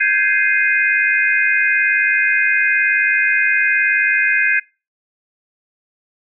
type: chord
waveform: sine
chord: Ab major seventh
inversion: third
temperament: equal with one note detuned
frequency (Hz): 1568 / 1667 / 2093 / 2489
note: G6 / Ab6 / C7 / Eb7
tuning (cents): 0 / +6 / 0 / 0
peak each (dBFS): -18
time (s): 0-4.6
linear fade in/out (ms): 10
effects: noise-tail reverb RT60 0.3 s tail -24 dB re dry